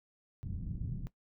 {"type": "low-pass noise", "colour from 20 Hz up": "white", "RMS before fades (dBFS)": -39, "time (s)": [0.43, 1.07], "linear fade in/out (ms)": 0, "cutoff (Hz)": 160, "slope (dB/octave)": 24, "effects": ["noise-tail reverb RT60 0.1 s tail -17 dB re dry"]}